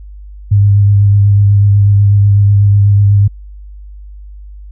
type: tone with vibrato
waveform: sine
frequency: 101.2 Hz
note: G#2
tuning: 44 cents flat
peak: -4 dBFS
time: 0.51-3.28 s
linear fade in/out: 10 ms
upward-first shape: sine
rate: 8.1 Hz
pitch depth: 20 cents each way
effects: added 50 Hz sine -28 dBFS peak until 4.71 s